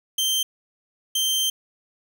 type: tone bursts at uneven times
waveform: sawtooth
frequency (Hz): 3136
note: G7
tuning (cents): 0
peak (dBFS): -17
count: 2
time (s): 0.18-0.43 / 1.15-1.5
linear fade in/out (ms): 5
effects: none